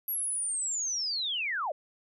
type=linear sweep; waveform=sine; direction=down; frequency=11710 to 532 Hz; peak=-29 dBFS; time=0.08-1.72 s; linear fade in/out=5 ms; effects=none